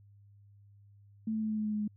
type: tone with pitch steps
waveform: sine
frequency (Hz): 220 / 218.5 / 217 / 215.5 / 214 / 212.5 / 211 / 209.6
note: A3 / A3 / A3 / A3 / A3 / G#3 / G#3 / G#3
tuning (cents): 0 / -12 / -24 / -36 / -48 / +40 / +28 / +16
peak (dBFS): -30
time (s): 1.27-1.878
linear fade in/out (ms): 5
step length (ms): 76
effects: added 101 Hz sine -56 dBFS peak until 1.96 s